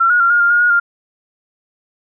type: tone with pitch steps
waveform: sine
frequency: 1358 / 1446 / 1379 / 1425 / 1398 / 1426 / 1444 / 1399 Hz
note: F6 / F#6 / F6 / F6 / F6 / F6 / F#6 / F6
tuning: -49 / -40 / -22 / +34 / +1 / +36 / -43 / +3 cents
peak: -9 dBFS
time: 0-0.8 s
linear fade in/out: 10 ms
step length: 100 ms
effects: none